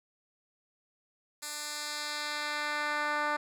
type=tone with band-pass filter sweep; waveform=10% pulse; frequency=297 Hz; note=D4; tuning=20 cents sharp; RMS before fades=-34 dBFS; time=1.42-3.37 s; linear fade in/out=10 ms; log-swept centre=8600 to 1200 Hz; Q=0.91; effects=none